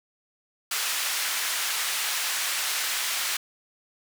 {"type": "band-pass noise", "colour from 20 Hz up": "pink", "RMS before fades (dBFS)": -28, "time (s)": [0.71, 3.37], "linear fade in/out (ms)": 5, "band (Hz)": [1600, 16000], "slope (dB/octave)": 12, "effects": []}